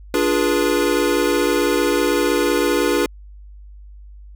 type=chord; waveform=square; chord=D diminished seventh; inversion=none; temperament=equal with one note detuned; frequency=293.7 / 349.2 / 415.3 / 485.1 Hz; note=D4 / F4 / Ab4 / Cb5; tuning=0 / 0 / 0 / -31 cents; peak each=-22 dBFS; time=0.14-3.06 s; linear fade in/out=2 ms; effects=added 50 Hz sine -37 dBFS peak until 4.35 s